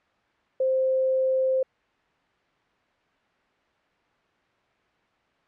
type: tone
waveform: sine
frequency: 523.3 Hz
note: C5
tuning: in tune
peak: -20 dBFS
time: 0.6-1.63 s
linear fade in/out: 5 ms
effects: white hiss -65 dBFS RMS until 5.47 s + low-pass 2000 Hz 12 dB/octave